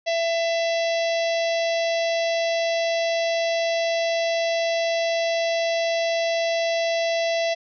harmonic tone, 668 Hz, E5, 23 cents sharp, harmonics 1 / 3 / 4 / 5 / 6 / 7 / 8 / 9, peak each -21 / -31 / -33 / -35 / -37 / -38 / -39 / -40 dBFS, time 0.06-7.55 s, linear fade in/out 20 ms, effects none

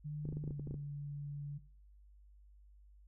sine tone with pitch glide, 149.5 to 144.07 Hz, D3 to D3, +31 to -33 cents, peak -39 dBFS, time 0.04-1.59 s, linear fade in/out 20 ms, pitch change -64 cents, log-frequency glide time 0.46-0.53 s
clicks, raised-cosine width 3 ms, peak -31 dBFS, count 11, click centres 0.254 / 0.289 / 0.326 / 0.37 / 0.44 / 0.477 / 0.508 / 0.596 / 0.673 / 0.71 / 0.742 s
effects noise-tail reverb RT60 0.5 s tail -18 dB re dry + added 50 Hz sine -58 dBFS peak until 3.07 s

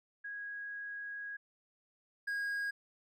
sine / triangle tone pair in turn, 1651 / 1637.7 Hz, G#6 / G#6, -11 / -25 cents, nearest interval unison, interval 14 cents, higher first, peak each -40 / -32 dBFS, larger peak second, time 0.24-1.37 / 2.27-2.71 s, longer first, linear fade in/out 10 ms, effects none

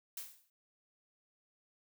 blue noise with exponential decay, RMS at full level -40 dBFS, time 0.17-0.5 s, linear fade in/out 2 ms, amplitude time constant 71 ms, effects none

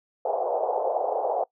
white band-pass noise, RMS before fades -26 dBFS, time 0.25-1.44 s, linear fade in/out 5 ms, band 450 to 810 Hz, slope 48 dB/octave, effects noise-tail reverb RT60 0.1 s tail -22 dB re dry

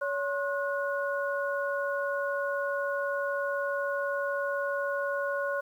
sine tone cluster, 564 / 1071 / 1458 Hz, C#5 / C6 / F#6, +30 / +40 / -26 cents, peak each -30 / -36 / -33 dBFS, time 0.01-5.61 s, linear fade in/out 10 ms, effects 10-bit

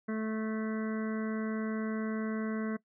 harmonic tone, 218.8 Hz, A3, 9 cents flat, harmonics 1 / 2 / 3 / 5 / 6 / 7 / 8 / 9, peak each -32 / -39 / -45 / -47 / -51 / -47 / -54 / -49 dBFS, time 0.08-2.77 s, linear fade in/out 10 ms, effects noise-tail reverb RT60 0.1 s tail -20 dB re dry

